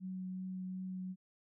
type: tone with vibrato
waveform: sine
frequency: 185.9 Hz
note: F#3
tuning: 8 cents sharp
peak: -39 dBFS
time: 0-1.16 s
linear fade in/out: 50 ms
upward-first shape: triangle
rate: 2.7 Hz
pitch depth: 10 cents each way
effects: none